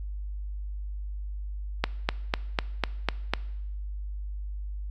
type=click train; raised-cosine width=0.3 ms; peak=-7 dBFS; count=7; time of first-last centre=1.84-3.336 s; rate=4.01 Hz; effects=noise-tail reverb RT60 0.9 s tail -20 dB re dry + added 50 Hz sine -32 dBFS peak until 4.9 s